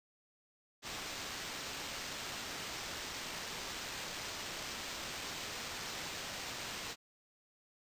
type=noise with sample-and-hold; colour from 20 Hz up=white; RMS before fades=-43 dBFS; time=0.82-6.96 s; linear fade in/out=50 ms; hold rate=11025 Hz; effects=resampled to 32000 Hz